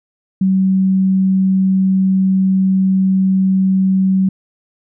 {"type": "tone", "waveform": "sine", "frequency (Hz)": 190, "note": "F#3", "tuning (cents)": 46, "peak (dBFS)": -10, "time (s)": [0.41, 4.29], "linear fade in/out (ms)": 5, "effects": []}